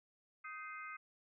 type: harmonic tone with a mistuned harmonic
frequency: 417.4 Hz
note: G#4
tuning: 9 cents sharp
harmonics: 3 / 4 / 5 / 6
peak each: -48 / -52 / -50 / -55 dBFS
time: 0.44-0.97 s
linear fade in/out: 10 ms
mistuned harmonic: 4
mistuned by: -130 cents
effects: none